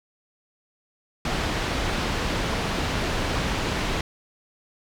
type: low-pass noise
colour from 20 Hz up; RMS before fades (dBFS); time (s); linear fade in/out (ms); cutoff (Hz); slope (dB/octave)
pink; -26; 1.25-4.01; 2; 4400; 12
effects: none